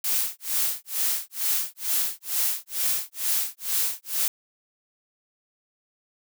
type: noise with tremolo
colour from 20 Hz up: blue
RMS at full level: -23 dBFS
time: 0.04-4.28 s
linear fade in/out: 2 ms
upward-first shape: sine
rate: 2.2 Hz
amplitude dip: 100%
effects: none